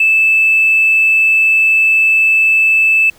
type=tone; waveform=triangle; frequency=2628 Hz; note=E7; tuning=6 cents flat; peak=-4 dBFS; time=0-3.1 s; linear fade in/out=5 ms; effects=tanh soft clip ceiling -5 dBFS + pink hiss -46 dBFS RMS until 3.18 s